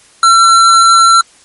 square tone, 1352 Hz, E6, 43 cents sharp, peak -4 dBFS, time 0.23-1.21 s, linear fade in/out 2 ms, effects white hiss -44 dBFS RMS until 1.44 s + MP3 48 kbps

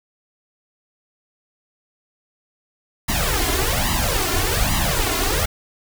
pink noise with flanger, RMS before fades -20 dBFS, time 3.08-5.46 s, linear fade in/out 10 ms, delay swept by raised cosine 1 to 2.9 ms, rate 1.2 Hz, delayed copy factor +0.9, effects none

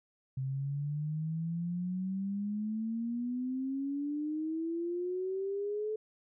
sine exponential sweep, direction up, 130.81 to 435.3 Hz, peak -32 dBFS, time 0.37-5.96 s, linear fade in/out 5 ms, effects none

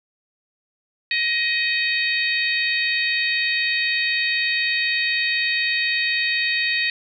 harmonic tone with a mistuned harmonic, 628 Hz, D#5, 16 cents sharp, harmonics 3 / 4 / 5 / 6 / 7, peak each -23 / -23 / -34 / -27 / -28 dBFS, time 1.11-6.9 s, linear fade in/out 2 ms, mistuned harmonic 5, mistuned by -25 cents, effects none

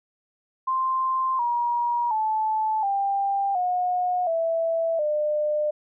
sine tone with pitch steps, 1046.5 / 954.1 / 869.9 / 793.1 / 723.1 / 659.3 / 601.1 Hz, C6 / A#5 / A5 / G5 / F#5 / E5 / D5, 0 / +40 / -20 / +20 / -40 / 0 / +40 cents, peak -21 dBFS, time 0.67-5.71 s, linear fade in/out 10 ms, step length 720 ms, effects none

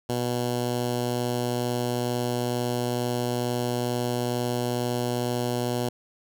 10% pulse tone with notch filter, 122.2 Hz, B2, 18 cents flat, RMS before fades -27 dBFS, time 0.09-5.89 s, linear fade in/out 5 ms, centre 1900 Hz, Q 1.5, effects none

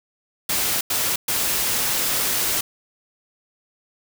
white noise bursts at uneven times, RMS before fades -22 dBFS, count 3, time 0.49-0.81 / 0.9-1.16 / 1.28-2.61 s, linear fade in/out 5 ms, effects none

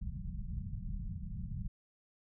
pink low-pass noise, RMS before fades -40 dBFS, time 0.01-1.68 s, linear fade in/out 5 ms, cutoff 210 Hz, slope 96 dB/octave, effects none

